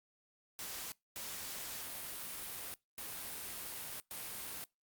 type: noise bursts at uneven times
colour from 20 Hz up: white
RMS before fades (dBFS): -44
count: 4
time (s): 0.59-0.92 / 1.16-2.74 / 2.98-4 / 4.11-4.64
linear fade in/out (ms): 0
effects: noise-tail reverb RT60 0.2 s tail -24 dB re dry + Opus 48 kbps